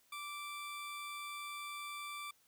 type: tone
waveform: 20% pulse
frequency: 1170 Hz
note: D6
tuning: 7 cents flat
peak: -38 dBFS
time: 0.12-2.31 s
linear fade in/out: 5 ms
effects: white hiss -71 dBFS RMS until 2.47 s